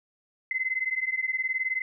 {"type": "beating tone pair", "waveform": "sine", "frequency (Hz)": [2042, 2061], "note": ["C7", "C7"], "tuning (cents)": [-43, -27], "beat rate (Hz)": 19, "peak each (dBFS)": -29, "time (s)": [0.51, 1.82], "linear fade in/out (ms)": 2, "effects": []}